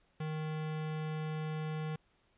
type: tone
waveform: square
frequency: 155.56 Hz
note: D#3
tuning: in tune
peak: -36 dBFS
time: 0.2-1.96 s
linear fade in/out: 5 ms
effects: pink hiss -72 dBFS RMS until 2.37 s + resampled to 8000 Hz

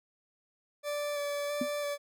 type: tone with vibrato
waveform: 40% pulse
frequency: 581 Hz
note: D5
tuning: 19 cents flat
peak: -31 dBFS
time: 0.83-1.98 s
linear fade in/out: 50 ms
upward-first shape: square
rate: 1.5 Hz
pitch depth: 13 cents each way
type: tone with exponential decay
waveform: sine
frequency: 249.8 Hz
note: B3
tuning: 20 cents sharp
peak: -25 dBFS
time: 1.61-1.69 s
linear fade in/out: 5 ms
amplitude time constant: 17 ms
effects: none

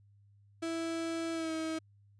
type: tone with pitch glide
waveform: 35% pulse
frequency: 329.6 to 319.8 Hz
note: E4 to D#4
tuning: 0 to +48 cents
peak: -32 dBFS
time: 0.62-1.79 s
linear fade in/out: 10 ms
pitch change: -52 cents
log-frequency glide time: 1.33-1.52 s
effects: added 101 Hz sine -60 dBFS peak until 2.19 s + resampled to 22050 Hz

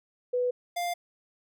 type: tone pair in turn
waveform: sine / square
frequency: 494.7 / 699.6 Hz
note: B4 / F5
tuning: +3 / +3 cents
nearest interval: tritone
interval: 600 cents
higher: second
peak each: -24 / -29 dBFS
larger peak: first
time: 0.33-0.51 / 0.76-0.94 s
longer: neither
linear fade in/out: 10 ms
effects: none

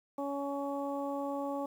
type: harmonic tone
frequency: 280.7 Hz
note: C#4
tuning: 22 cents sharp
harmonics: 1 / 2 / 3 / 4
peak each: -37 / -37 / -40 / -44 dBFS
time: 0.18-1.66 s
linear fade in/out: 5 ms
effects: 10-bit

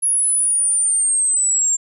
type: linear sweep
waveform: sine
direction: down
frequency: 10548 to 7340 Hz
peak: -12 dBFS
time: 0.02-1.77 s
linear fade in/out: 20 ms
effects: tanh soft clip ceiling -13 dBFS

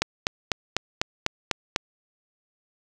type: click train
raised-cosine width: 0.2 ms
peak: -4 dBFS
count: 8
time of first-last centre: 0.02-1.761 s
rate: 4.02 Hz
effects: none

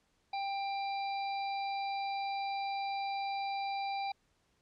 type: harmonic tone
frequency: 791 Hz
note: G5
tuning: 15 cents sharp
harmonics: 1 / 3 / 5 / 6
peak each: -34 / -44 / -48 / -50 dBFS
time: 0.33-4.12 s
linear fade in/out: 5 ms
effects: pink hiss -74 dBFS RMS until 4.61 s + low-pass 8000 Hz 12 dB/octave

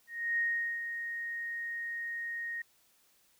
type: tone with ADSR envelope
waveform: sine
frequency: 1864.7 Hz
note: A#6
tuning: in tune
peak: -27 dBFS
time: 0.07-2.62 s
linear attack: 310 ms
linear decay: 420 ms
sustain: -8 dB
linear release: 5 ms
effects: white hiss -68 dBFS RMS until 3.39 s

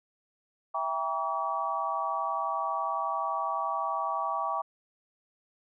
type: chord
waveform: sine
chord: E diminished seventh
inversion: none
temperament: just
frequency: 659.3 / 791.1 / 949.3 / 1139.2 Hz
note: E5 / G5 / Bb5 / Db6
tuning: 0 / +16 / +31 / +47 cents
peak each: -36 / -34 / -35 / -31 dBFS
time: 0.74-4.62 s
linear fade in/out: 10 ms
effects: none

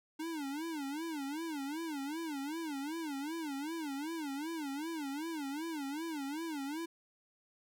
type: tone with vibrato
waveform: square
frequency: 301.6 Hz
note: D4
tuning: 46 cents sharp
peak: -38 dBFS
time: 0.19-6.86 s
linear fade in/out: 10 ms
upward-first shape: sine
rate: 2.6 Hz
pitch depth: 180 cents each way
effects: none

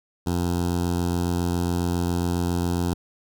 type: tone with notch filter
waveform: 15% pulse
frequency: 87.31 Hz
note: F2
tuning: in tune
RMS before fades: -24 dBFS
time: 0.26-2.94 s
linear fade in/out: 10 ms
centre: 2100 Hz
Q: 0.83
effects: none

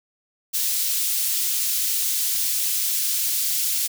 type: high-pass noise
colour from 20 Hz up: white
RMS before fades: -23 dBFS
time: 0.53-3.88 s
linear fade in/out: 20 ms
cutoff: 3800 Hz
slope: 12 dB/octave
effects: none

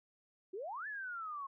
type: exponential two-way sweep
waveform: sine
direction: up then down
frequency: 351.3 to 1762 to 1074 Hz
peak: -40 dBFS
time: 0.53-1.47 s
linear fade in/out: 10 ms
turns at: 0.87 s
effects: none

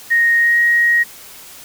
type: tone with pitch glide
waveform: sine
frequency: 1864.7 to 1885.3 Hz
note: A#6 to A#6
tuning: 0 to +19 cents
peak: -10 dBFS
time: 0.1-1.04 s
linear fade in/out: 20 ms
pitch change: +19 cents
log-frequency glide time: 0.37-0.59 s
effects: white hiss -38 dBFS RMS until 1.64 s

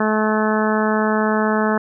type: harmonic tone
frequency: 215.7 Hz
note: A3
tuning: 34 cents flat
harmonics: 1 / 2 / 3 / 4 / 5 / 6 / 7 / 8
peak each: -19 / -22 / -24 / -25 / -26 / -27 / -27 / -28 dBFS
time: 0-1.78 s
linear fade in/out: 5 ms
effects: none

